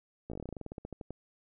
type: slowing click train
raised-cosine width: 2 ms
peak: -27 dBFS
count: 19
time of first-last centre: 0.3-1.106 s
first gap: 16 ms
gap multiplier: 1.11
effects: none